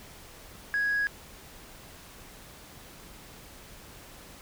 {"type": "tone", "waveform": "sine", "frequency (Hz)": 1660, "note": "G#6", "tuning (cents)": -1, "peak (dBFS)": -23, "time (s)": [0.74, 1.07], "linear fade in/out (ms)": 0, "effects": ["tanh soft clip ceiling -22 dBFS", "pink hiss -49 dBFS RMS until 4.41 s"]}